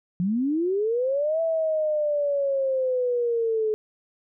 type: linear two-way sweep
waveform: sine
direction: up then down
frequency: 170 to 660 to 426.5 Hz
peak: -21 dBFS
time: 0.2-3.74 s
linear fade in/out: 0 ms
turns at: 1.41 s
effects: none